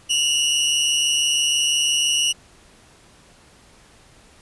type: tone pair together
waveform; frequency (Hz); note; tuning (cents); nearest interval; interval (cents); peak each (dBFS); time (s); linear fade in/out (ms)
sawtooth; 2773 / 2919; F7 / F#7; -13 / -24; minor second; 89; -20 / -15; 0.09-2.33; 20
effects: pink hiss -51 dBFS RMS until 4.41 s + resampled to 24000 Hz